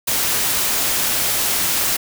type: noise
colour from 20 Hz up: white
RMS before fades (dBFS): -19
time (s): 0.07-1.97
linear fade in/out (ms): 10
effects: none